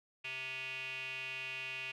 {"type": "tone with band-pass filter", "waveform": "square", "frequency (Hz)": 130.81, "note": "C3", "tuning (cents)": 0, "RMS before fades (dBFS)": -42, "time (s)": [0.24, 1.92], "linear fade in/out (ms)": 10, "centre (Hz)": 2600, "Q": 9.1, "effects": []}